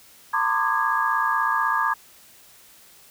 sine tone cluster, 911 / 1026 / 1156 / 1212 / 1652 Hz, A#5 / C6 / D6 / D#6 / G#6, -40 / -34 / -28 / -46 / -10 cents, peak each -26 / -26 / -27 / -26 / -25 dBFS, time 0.33-1.94 s, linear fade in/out 10 ms, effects white hiss -51 dBFS RMS until 3.1 s

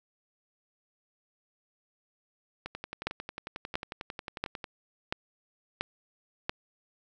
two click trains, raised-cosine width 0.3 ms, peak -13 / -21 dBFS, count 6 / 23, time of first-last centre 3.07-6.495 / 2.66-4.642 s, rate 1.46 / 11.1 Hz, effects none

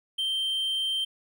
triangle tone, 3136 Hz, G7, in tune, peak -24 dBFS, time 0.18-1.05 s, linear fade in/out 10 ms, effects none

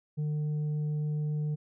triangle tone with tanh clipping, 150.6 Hz, D3, 44 cents sharp, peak -29 dBFS, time 0.17-1.56 s, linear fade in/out 20 ms, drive 8 dB, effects none

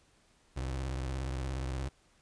30% pulse tone with vibrato, 65.41 Hz, C2, in tune, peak -31 dBFS, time 0.56-1.89 s, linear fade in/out 10 ms, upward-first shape square, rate 17 Hz, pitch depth 110 cents each way, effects pink hiss -67 dBFS RMS until 2.21 s + resampled to 22050 Hz

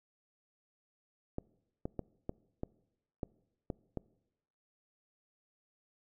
clicks, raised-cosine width 2 ms, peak -23 dBFS, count 8, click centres 1.384 / 1.855 / 1.993 / 2.294 / 2.634 / 3.232 / 3.702 / 3.973 s, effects noise-tail reverb RT60 0.9 s tail -23 dB re dry

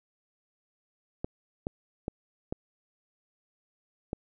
clicks, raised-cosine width 2 ms, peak -18 dBFS, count 5, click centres 1.245 / 1.669 / 2.081 / 2.525 / 4.131 s, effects none

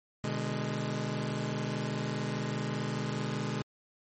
sawtooth chord, G# diminished, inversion first, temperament just, 124.59 / 149.51 / 207.7 Hz, B2 / D3 / G#3, +16 / +31 / 0 cents, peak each -32 dBFS, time 0.24-3.62 s, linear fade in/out 0 ms, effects MP3 32 kbps

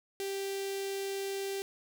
sawtooth tone with notch filter, 392 Hz, G4, in tune, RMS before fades -36 dBFS, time 0.2-1.62 s, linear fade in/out 0 ms, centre 1100 Hz, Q 0.6, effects none

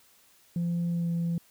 sine tone with pitch glide, 171.7 to 169.43 Hz, F3 to E3, -29 to +48 cents, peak -24 dBFS, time 0.56-1.38 s, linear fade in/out 2 ms, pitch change -23 cents, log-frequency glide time 0.89-1.1 s, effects tanh soft clip ceiling -24 dBFS + white hiss -61 dBFS RMS until 1.5 s

